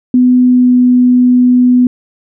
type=tone with pitch glide; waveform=sine; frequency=250.3 to 248.6 Hz; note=B3 to B3; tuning=+23 to +12 cents; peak=-4 dBFS; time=0.14-1.87 s; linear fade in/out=2 ms; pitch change=-11 cents; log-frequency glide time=0.45-0.76 s; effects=none